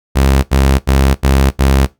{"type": "tone bursts", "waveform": "sawtooth", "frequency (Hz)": 67.5, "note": "C#2", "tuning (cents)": -45, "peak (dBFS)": -4, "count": 5, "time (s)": [0.15, 1.866], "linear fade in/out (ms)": 20, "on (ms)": 280, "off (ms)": 79, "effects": ["noise-tail reverb RT60 0.2 s tail -19 dB re dry"]}